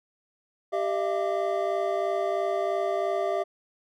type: tone cluster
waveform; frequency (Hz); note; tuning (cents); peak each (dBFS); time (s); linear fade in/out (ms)
triangle; 393 / 615 / 678 / 1179; G4 / D#5 / E5 / D6; +4 / -20 / +49 / +6; -28 / -28 / -26 / -33; 0.72-3.44; 20
effects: none